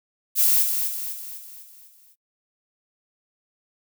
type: noise with echo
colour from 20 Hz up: violet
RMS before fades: -18 dBFS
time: 0.35-0.66 s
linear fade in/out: 50 ms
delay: 250 ms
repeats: 6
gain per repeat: -6 dB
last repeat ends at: 2.16 s
effects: noise-tail reverb RT60 0.1 s tail -25 dB re dry